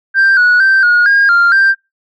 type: tone with pitch steps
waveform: sine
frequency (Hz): 1577 / 1464 / 1561 / 1441 / 1623 / 1394 / 1578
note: G6 / F#6 / G6 / F#6 / G#6 / F6 / G6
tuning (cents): +10 / -19 / -8 / -46 / -40 / -4 / +11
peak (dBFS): -4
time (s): 0.14-1.75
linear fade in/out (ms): 50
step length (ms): 230
effects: noise-tail reverb RT60 0.2 s tail -22 dB re dry + tanh soft clip ceiling -4 dBFS